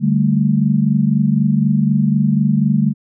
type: chord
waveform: sine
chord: D suspended fourth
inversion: none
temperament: equal with one note detuned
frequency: 147.51 / 196 / 220 Hz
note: D3 / G3 / A3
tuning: +8 / 0 / 0 cents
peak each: -16 dBFS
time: 0-2.94 s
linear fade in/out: 50 ms
effects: none